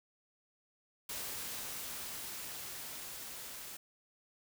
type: noise with level ramp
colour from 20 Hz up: white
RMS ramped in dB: -41 to -47 dBFS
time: 1.09-3.77 s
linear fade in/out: 5 ms
effects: none